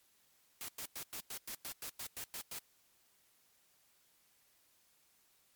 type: noise bursts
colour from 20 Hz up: white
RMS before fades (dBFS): -44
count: 12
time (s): 0.61-2.586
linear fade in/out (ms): 0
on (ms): 73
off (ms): 100
effects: white hiss -71 dBFS RMS until 5.55 s + MP3 96 kbps